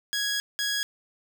15% pulse tone pair in turn, 1661.2 / 1661.2 Hz, G#6 / G#6, 0 / 0 cents, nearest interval unison, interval 0 cents, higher neither, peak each -19 / -19 dBFS, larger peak neither, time 0.13-0.4 / 0.59-0.83 s, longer first, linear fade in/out 0 ms, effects none

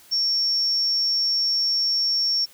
sine tone, 5480 Hz, F8, 34 cents flat, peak -19 dBFS, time 0.11-2.46 s, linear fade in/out 20 ms, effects white hiss -51 dBFS RMS until 2.53 s

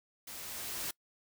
white noise with level ramp, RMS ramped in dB -46 to -37 dBFS, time 0.27-0.91 s, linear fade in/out 5 ms, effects noise-tail reverb RT60 0.1 s tail -24 dB re dry

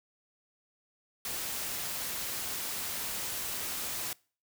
white noise, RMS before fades -36 dBFS, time 1.25-4.13 s, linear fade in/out 2 ms, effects noise-tail reverb RT60 0.4 s tail -24 dB re dry

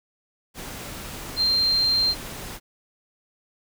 sine tone in noise, 4169 Hz, C8, 7 cents flat, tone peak -18 dBFS, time 1.36-2.15 s, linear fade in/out 50 ms, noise pink, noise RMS -36 dBFS, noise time 0.54-2.6 s, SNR +15 dB, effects none

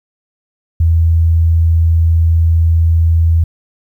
sine tone, 82.41 Hz, E2, in tune, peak -7 dBFS, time 0.8-3.44 s, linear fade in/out 5 ms, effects 8-bit

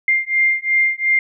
sine beating tone pair, 2104 / 2106.8 Hz, C7 / C7, +9 / +11 cents, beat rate 2.8 Hz, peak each -17 dBFS, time 0.08-1.19 s, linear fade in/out 2 ms, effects none

